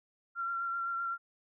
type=tone with vibrato; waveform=sine; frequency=1371 Hz; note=F6; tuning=32 cents flat; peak=-32 dBFS; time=0.35-1.18 s; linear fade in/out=50 ms; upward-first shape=sine; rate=7.8 Hz; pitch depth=19 cents each way; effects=none